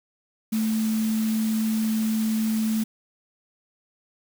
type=tone in noise; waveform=sine; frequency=220 Hz; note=A3; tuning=in tune; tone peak=-21 dBFS; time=0.52-2.84 s; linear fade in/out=10 ms; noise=white; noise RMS=-37 dBFS; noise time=0.52-2.84 s; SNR=+13 dB; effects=none